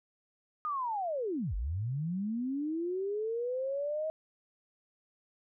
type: linear two-way sweep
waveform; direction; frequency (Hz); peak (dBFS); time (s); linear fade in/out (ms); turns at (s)
sine; down then up; 1244.5 to 44.23 to 637; -31; 0.65-4.1; 0; 1.55
effects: none